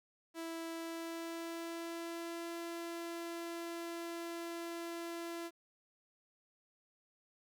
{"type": "tone with pitch glide", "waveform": "sawtooth", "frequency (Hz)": [330, 338.1], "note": ["E4", "E4"], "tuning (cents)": [2, 44], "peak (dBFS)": -37, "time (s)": [0.34, 5.51], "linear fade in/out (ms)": 50, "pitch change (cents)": 42, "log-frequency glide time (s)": [0.68, 2.52], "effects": ["12-bit"]}